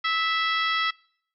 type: harmonic tone with a mistuned harmonic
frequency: 659.3 Hz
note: E5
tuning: in tune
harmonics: 2 / 3 / 4 / 5 / 6 / 7 / 8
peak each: -26 / -27 / -35 / -30 / -36 / -39 / -38 dBFS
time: 0.04-0.91 s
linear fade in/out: 10 ms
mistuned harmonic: 2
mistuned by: -23 cents
effects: noise-tail reverb RT60 0.6 s tail -24 dB re dry